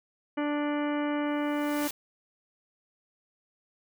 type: harmonic tone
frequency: 293.7 Hz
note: D4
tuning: in tune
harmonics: 1 / 2 / 3 / 4 / 5 / 6 / 7 / 8 / 10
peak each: -28 / -34 / -38 / -40 / -42 / -44 / -45 / -46 / -48 dBFS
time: 0.37-1.88 s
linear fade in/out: 10 ms
type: noise with exponential growth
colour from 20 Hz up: white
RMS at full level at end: -34 dBFS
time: 1.26-1.91 s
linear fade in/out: 5 ms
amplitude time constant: 140 ms
effects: none